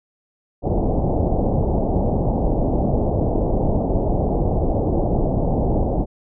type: low-pass noise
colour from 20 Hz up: pink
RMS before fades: -19 dBFS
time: 0.62-6.06 s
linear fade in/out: 50 ms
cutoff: 790 Hz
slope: 48 dB/octave
effects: none